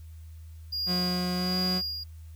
triangle tone with tremolo, 4836 Hz, D8, 50 cents sharp, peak -26 dBFS, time 0.72-2.04 s, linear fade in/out 10 ms, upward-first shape sine, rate 1.3 Hz, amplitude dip 60%
40% pulse tone with pitch glide, 180 to 183.15 Hz, F#3 to F#3, -47 to -17 cents, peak -27 dBFS, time 0.86-1.82 s, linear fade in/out 50 ms, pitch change +30 cents, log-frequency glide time 1.35-1.58 s
effects added 80 Hz sine -42 dBFS peak until 2.35 s + white hiss -64 dBFS RMS until 2.35 s

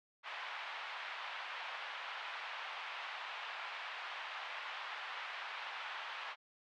pink band-pass noise, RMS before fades -45 dBFS, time 0.23-6.36 s, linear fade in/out 50 ms, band 830 to 3300 Hz, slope 24 dB/octave, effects none

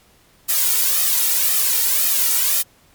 blue noise with flanger, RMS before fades -17 dBFS, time 0.48-2.63 s, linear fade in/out 20 ms, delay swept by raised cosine 1.6 to 2.18 ms, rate 1.9 Hz, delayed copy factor +0.75, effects pink hiss -54 dBFS RMS until 2.94 s + MP3 96 kbps

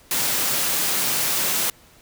white high-pass noise, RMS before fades -22 dBFS, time 0.11-1.7 s, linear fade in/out 2 ms, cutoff 100 Hz, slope 96 dB/octave, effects pink hiss -52 dBFS RMS until 2.01 s

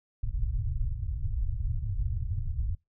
pink low-pass noise, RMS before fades -30 dBFS, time 0.23-2.75 s, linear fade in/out 5 ms, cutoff 120 Hz, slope 48 dB/octave, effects noise-tail reverb RT60 0.2 s tail -24 dB re dry

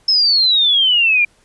sine exponential sweep, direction down, 5274 to 2360 Hz, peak -10 dBFS, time 0.08-1.25 s, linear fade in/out 5 ms, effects pink hiss -55 dBFS RMS until 1.44 s + resampled to 24000 Hz

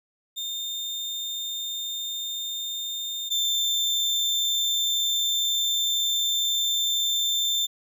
35% pulse tone pair in turn, 3627 / 3569 Hz, A#7 / A7, -48 / +24 cents, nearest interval unison, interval 28 cents, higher first, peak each -27 / -20 dBFS, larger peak second, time 0.36-3.3 / 3.3-7.67 s, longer second, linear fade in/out 20 ms, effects none

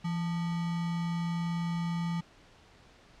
sine tone with sample-and-hold, 169.2 Hz, E3, 45 cents sharp, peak -29 dBFS, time 0.04-2.21 s, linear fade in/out 10 ms, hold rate 1050 Hz, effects pink hiss -58 dBFS RMS until 3.2 s + low-pass 5000 Hz 12 dB/octave

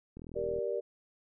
click train, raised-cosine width 3 ms, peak -33 dBFS, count 18, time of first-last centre 0.17-0.587 s, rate 40.8 Hz
sine chord, G minor, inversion none, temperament just, 392 / 470.4 / 588 Hz, G4 / Bb4 / D5, 0 / +16 / +2 cents, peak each -36 / -34 / -36 dBFS, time 0.35-0.81 s, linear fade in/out 20 ms
effects none

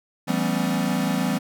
square tone cluster, 168.2 / 194.9 / 222.3 / 252.1 / 278.3 Hz, E3 / G3 / A3 / B3 / C#4, +35 / -10 / +18 / +36 / +7 cents, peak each -28 / -27 / -31 / -27 / -32 dBFS, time 0.27-1.39 s, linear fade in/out 20 ms, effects none

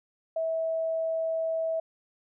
sine tone, 650 Hz, E5, 24 cents flat, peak -26 dBFS, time 0.36-1.8 s, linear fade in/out 5 ms, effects none

